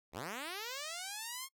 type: linear sweep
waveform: 5% pulse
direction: up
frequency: 61.74 to 1091 Hz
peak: -29 dBFS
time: 0.12-1.49 s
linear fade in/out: 50 ms
effects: noise-tail reverb RT60 0.1 s tail -25 dB re dry